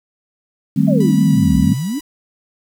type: chord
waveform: sine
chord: A half-diminished seventh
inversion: second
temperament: equal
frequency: 155.56 / 196 / 220 / 261.6 Hz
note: Eb3 / G3 / A3 / C4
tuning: 0 / 0 / 0 / 0 cents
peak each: -16 / -15 / -17 / -17 dBFS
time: 0.76-1.74 s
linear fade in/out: 10 ms
type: exponential two-way sweep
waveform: sine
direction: down then up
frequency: 676 to 61.74 to 318 Hz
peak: -18 dBFS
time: 0.87-2 s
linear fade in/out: 20 ms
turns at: 1.57 s
type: tone with vibrato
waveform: 5% pulse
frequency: 980 Hz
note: B5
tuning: 14 cents flat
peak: -21 dBFS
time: 1-2.01 s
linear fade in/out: 5 ms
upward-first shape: sine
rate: 5.5 Hz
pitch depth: 12 cents each way
effects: 7-bit